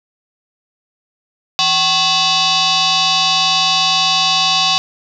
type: tone with frequency modulation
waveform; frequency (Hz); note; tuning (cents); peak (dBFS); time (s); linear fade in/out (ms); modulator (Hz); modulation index
sine; 166; E3; +12; -11; 1.59-4.78; 0; 927; 5.3
effects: none